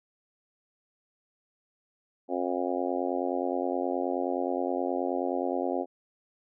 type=harmonic tone; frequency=89.5 Hz; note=F2; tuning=43 cents sharp; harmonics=3 / 4 / 5 / 6 / 7 / 8 / 9; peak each=-33 / -33 / -37 / -34 / -36 / -35 / -38 dBFS; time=2.28-5.86 s; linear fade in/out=50 ms; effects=none